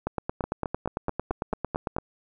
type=two click trains; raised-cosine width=1 ms; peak=-15 / -13 dBFS; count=8 / 18; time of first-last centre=0.44-1.965 / 0.07-1.984 s; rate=4.59 / 8.88 Hz; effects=none